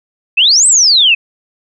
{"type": "exponential two-way sweep", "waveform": "sine", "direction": "up then down", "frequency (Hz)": [2509, 8372, 2509], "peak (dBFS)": -5, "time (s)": [0.37, 1.15], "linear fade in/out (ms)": 10, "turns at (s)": 0.67, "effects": []}